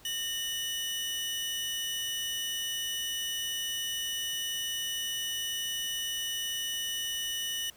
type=tone pair together; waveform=sawtooth; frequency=1831 / 2951 Hz; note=A#6 / F#7; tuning=-32 / -5 cents; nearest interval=minor sixth; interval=827 cents; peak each=-38 / -29 dBFS; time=0.05-7.7 s; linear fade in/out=2 ms; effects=pink hiss -57 dBFS RMS until 7.76 s